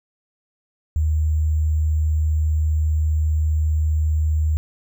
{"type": "tone with sample-and-hold", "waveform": "sine", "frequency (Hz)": 77.5, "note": "D#2", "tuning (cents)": -6, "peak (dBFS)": -16, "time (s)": [0.96, 4.57], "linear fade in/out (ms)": 0, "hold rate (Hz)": 7350, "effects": []}